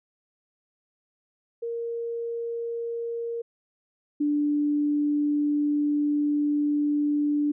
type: tone pair in turn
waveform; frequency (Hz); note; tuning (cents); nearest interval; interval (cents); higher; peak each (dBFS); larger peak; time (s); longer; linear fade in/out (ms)
sine; 466.2 / 293.7; A#4 / D4; 0 / 0; minor sixth; 800; first; -28 / -21; second; 1.62-3.42 / 4.2-7.52; second; 10
effects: none